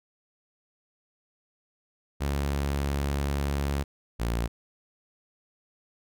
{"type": "tone pair in turn", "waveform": "sawtooth", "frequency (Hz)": [70.5, 57.91], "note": ["C#2", "A#1"], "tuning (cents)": [30, -11], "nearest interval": "minor third", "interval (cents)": 341, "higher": "first", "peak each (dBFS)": -22, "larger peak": "neither", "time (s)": [[2.2, 3.84], [4.19, 4.48]], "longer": "first", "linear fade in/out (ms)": 20, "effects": []}